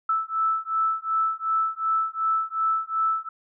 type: beating tone pair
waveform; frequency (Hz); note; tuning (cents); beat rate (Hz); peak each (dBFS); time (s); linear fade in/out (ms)
sine; 1314 / 1316.7; E6 / E6; -6 / -2; 2.7; -25; 0.09-3.29; 5
effects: none